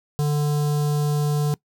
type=tone with notch filter; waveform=square; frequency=147.6 Hz; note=D3; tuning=9 cents sharp; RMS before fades=-21 dBFS; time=0.19-1.54 s; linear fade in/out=0 ms; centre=2100 Hz; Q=0.56; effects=noise-tail reverb RT60 0.1 s tail -22 dB re dry